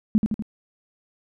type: tone with echo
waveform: sine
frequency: 215.6 Hz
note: A3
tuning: 35 cents flat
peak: -13 dBFS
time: 0.15-0.18 s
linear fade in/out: 0 ms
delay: 81 ms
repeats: 3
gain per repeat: -4 dB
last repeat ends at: 0.423 s
effects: none